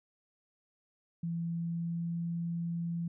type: tone with pitch glide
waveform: sine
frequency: 168.2 to 169.37 Hz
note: E3 to E3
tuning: +35 to +47 cents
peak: -32 dBFS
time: 1.23-3.08 s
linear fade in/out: 5 ms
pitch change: +12 cents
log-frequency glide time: 1.51-2.19 s
effects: none